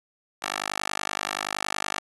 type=tone with high-pass filter; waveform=10% pulse; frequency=50.6 Hz; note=G#1; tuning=44 cents flat; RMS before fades=-31 dBFS; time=0.42-2 s; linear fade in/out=5 ms; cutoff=1000 Hz; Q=0.89; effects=resampled to 24000 Hz